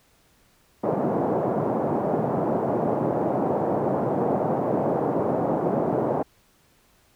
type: band-pass noise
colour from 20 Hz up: white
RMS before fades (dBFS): -24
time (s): 0.83-6.23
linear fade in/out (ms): 10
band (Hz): 130 to 740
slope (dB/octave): 24
effects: pink hiss -61 dBFS RMS until 7.15 s